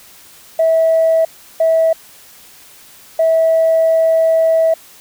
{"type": "tone bursts at uneven times", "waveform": "sine", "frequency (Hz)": 650, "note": "E5", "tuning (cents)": -24, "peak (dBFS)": -8, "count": 3, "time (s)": [[0.59, 1.25], [1.6, 1.93], [3.19, 4.74]], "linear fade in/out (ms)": 5, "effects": ["tanh soft clip ceiling -5 dBFS", "white hiss -42 dBFS RMS until 5 s"]}